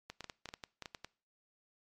clicks, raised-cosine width 0.2 ms, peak -26 dBFS, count 12, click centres 0.1 / 0.207 / 0.243 / 0.298 / 0.457 / 0.489 / 0.539 / 0.638 / 0.823 / 0.858 / 0.948 / 1.046 s, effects noise-tail reverb RT60 0.4 s tail -22 dB re dry + MP3 64 kbps

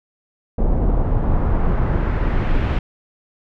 brown noise with low-pass filter sweep, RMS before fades -17 dBFS, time 0.58-2.79 s, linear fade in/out 5 ms, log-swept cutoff 660 to 2700 Hz, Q 1.2, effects none

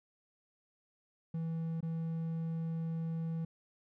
triangle tone with dropouts, 163.6 Hz, E3, 13 cents flat, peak -32 dBFS, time 1.34-3.45 s, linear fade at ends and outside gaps 5 ms, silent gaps 1.807-1.827 s, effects none

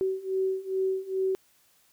sine beating tone pair, 378.8 / 381.2 Hz, F#4 / G4, +41 / -48 cents, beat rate 2.4 Hz, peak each -30 / -28 dBFS, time 0.01-1.35 s, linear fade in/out 0 ms, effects white hiss -64 dBFS RMS until 1.92 s

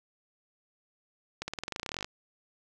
accelerating click train, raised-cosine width 0.2 ms, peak -17 dBFS, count 19, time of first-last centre 1.42-2.045 s, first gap 60 ms, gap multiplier 0.93, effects none

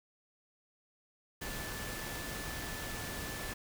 sine tone in noise, 1748 Hz, A6, 12 cents flat, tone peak -47 dBFS, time 1.41-3.54 s, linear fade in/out 10 ms, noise pink, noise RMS -41 dBFS, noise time 1.41-3.54 s, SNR -9 dB, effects none

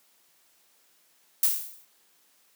violet noise with exponential decay, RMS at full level -19 dBFS, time 1.43-1.85 s, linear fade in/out 2 ms, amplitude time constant 91 ms, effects white hiss -64 dBFS RMS until 2.55 s + high-pass 200 Hz 12 dB/octave

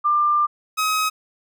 sine / sawtooth tone pair in turn, 1192 / 1269.3 Hz, D6 / D#6, +25 / +34 cents, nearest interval minor second, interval 109 cents, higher second, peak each -15 dBFS, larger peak neither, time 0.04-0.47 / 0.77-1.1 s, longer first, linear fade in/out 20 ms, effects none

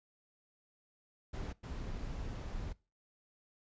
brown noise bursts at uneven times, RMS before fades -41 dBFS, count 2, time 1.33-1.53 / 1.63-2.73 s, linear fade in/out 10 ms, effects noise-tail reverb RT60 0.3 s tail -22 dB re dry + resampled to 16000 Hz

